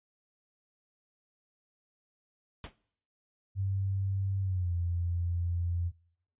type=noise with exponential decay; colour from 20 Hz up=pink; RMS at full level=-38 dBFS; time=2.64-2.76 s; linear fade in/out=1 ms; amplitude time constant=24 ms
type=tone with pitch glide; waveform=sine; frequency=97.1 to 86.51 Hz; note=G2 to F2; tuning=-16 to -16 cents; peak=-28 dBFS; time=3.55-5.92 s; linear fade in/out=50 ms; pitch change=-200 cents; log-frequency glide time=4.41-4.73 s
effects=noise-tail reverb RT60 0.7 s tail -22 dB re dry + resampled to 8000 Hz